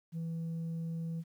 sine tone, 164.81 Hz, E3, in tune, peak -32 dBFS, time 0.12-1.24 s, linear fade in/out 50 ms, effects tanh soft clip ceiling -34 dBFS + 11-bit

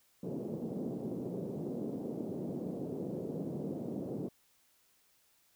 pink band-pass noise, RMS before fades -39 dBFS, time 0.23-4.29 s, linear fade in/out 5 ms, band 160 to 490 Hz, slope 24 dB/octave, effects white hiss -70 dBFS RMS until 5.55 s

